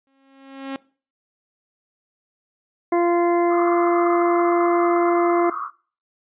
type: tone with exponential growth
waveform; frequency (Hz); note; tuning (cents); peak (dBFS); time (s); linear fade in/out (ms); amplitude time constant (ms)
sawtooth; 270.8; C#4; -40; -21; 0.07-0.76; 1; 150
type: harmonic tone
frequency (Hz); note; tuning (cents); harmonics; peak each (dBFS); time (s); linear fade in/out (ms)
345.6; F4; -18; 1 / 2 / 3 / 4 / 5 / 6; -17 / -22 / -26 / -39 / -38 / -34; 2.92-5.5; 5
type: band-pass noise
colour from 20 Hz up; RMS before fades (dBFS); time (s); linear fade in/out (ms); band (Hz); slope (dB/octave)
white; -29; 3.49-5.71; 50; 1100 to 1300; 96
effects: noise-tail reverb RT60 0.4 s tail -21 dB re dry + resampled to 8000 Hz